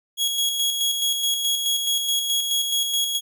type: tone with tremolo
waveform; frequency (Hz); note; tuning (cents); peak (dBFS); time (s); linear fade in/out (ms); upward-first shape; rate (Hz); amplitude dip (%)
sawtooth; 3322; G#7; 0; -16; 0.17-3.21; 50; square; 4.7; 40
effects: none